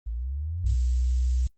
sine exponential sweep, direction up, 53.1 to 102.3 Hz, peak -28 dBFS, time 0.06-0.75 s, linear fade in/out 10 ms
sine tone with pitch glide, 61.74 to 62.57 Hz, B1 to B1, 0 to +23 cents, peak -21 dBFS, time 0.64-1.47 s, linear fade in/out 5 ms, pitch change +23 cents, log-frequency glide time 0.83-1.23 s
violet noise, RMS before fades -38 dBFS, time 0.66-1.48 s, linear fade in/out 5 ms
effects noise-tail reverb RT60 0.1 s tail -24 dB re dry + Opus 24 kbps

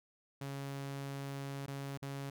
sawtooth tone with dropouts, 138.59 Hz, C#3, in tune, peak -36 dBFS, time 0.41-2.3 s, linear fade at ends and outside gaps 5 ms, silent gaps 1.663-1.679 / 1.975-2.023 s, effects none

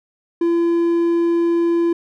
triangle tone, 339.3 Hz, F4, 50 cents flat, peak -12 dBFS, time 0.41-1.93 s, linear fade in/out 5 ms, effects none

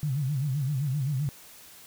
sine tone with vibrato, 139.2 Hz, C#3, 8 cents sharp, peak -25 dBFS, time 0.03-1.29 s, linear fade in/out 0 ms, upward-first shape sine, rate 7.7 Hz, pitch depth 160 cents each way, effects white hiss -50 dBFS RMS until 1.86 s

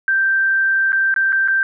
sine tone with dropouts, 1568 Hz, G6, in tune, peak -13 dBFS, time 0.08-1.63 s, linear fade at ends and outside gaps 1 ms, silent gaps 0.921-0.929 / 1.141-1.162 / 1.323-1.328 / 1.477-1.483 s, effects none

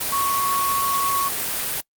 sine tone in noise, 1108.7 Hz, C#6, in tune, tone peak -20 dBFS, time 0.12-1.29 s, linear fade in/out 10 ms, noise white, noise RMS -25 dBFS, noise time 0-1.81 s, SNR +2 dB, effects noise-tail reverb RT60 0.1 s tail -25 dB re dry + Opus 32 kbps

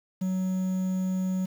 triangle tone with quantisation, 186.4 Hz, F#3, 13 cents sharp, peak -23 dBFS, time 0.21-1.46 s, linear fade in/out 10 ms, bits 8, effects none

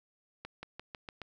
accelerating click train, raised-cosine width 0.3 ms, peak -26 dBFS, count 6, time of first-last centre 0.45-1.217 s, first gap 180 ms, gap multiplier 0.92, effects none

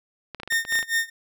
clicks, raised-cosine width 0.3 ms, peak -19 dBFS, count 10, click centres 0.347 / 0.4 / 0.433 / 0.476 / 0.524 / 0.651 / 0.724 / 0.755 / 0.79 / 0.828 s
40% pulse tone with tremolo, 1828 Hz, A#6, 34 cents flat, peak -18 dBFS, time 0.5-1.1 s, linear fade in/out 10 ms, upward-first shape sine, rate 4.8 Hz, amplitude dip 95%
effects none

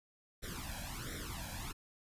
pink noise with flanger, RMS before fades -43 dBFS, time 0.42-1.73 s, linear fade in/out 20 ms, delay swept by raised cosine 0.53 to 1.26 ms, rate 1.4 Hz, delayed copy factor +1, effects resampled to 32000 Hz

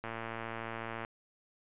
click train, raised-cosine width 0.5 ms, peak -24 dBFS, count 116, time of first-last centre 0.04-1.049 s, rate 114 Hz, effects resampled to 8000 Hz

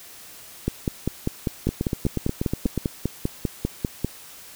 two click trains, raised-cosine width 3 ms, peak -10 / -9 dBFS, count 10 / 18, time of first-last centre 1.69-2.777 / 0.68-4.046 s, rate 8.28 / 5.05 Hz, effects white hiss -44 dBFS RMS until 4.55 s

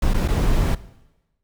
brown noise with dropouts, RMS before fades -18 dBFS, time 0.02-0.75 s, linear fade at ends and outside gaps 5 ms, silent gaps 0.136-0.142 / 0.278-0.284 s, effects noise-tail reverb RT60 1.0 s tail -18 dB re dry

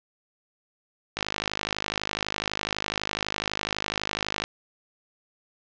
click train, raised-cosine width 0.2 ms, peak -8 dBFS, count 171, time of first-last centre 1.17-4.439 s, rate 52 Hz, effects low-pass 5000 Hz 12 dB/octave

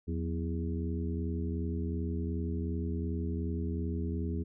harmonic tone with a mistuned harmonic, 82.7 Hz, E2, 6 cents sharp, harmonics 1 / 2 / 3 / 4 / 5, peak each -33 / -38 / -39 / -42 / -43 dBFS, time 0.07-4.44 s, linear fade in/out 20 ms, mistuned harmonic 2, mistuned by +120 cents, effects none

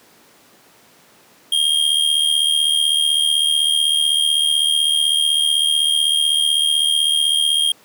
square tone with amplitude modulation, 3227 Hz, G7, 50 cents sharp, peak -12 dBFS, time 1.52-7.72 s, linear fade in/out 5 ms, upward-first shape sine, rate 75.9 Hz, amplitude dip 65%, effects pink hiss -50 dBFS RMS until 7.84 s + high-pass 200 Hz 12 dB/octave

